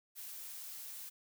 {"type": "noise with ADSR envelope", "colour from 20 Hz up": "blue", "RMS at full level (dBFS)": -45, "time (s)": [0.15, 1.1], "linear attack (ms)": 45, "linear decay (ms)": 4, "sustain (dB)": -2, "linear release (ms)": 18, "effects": []}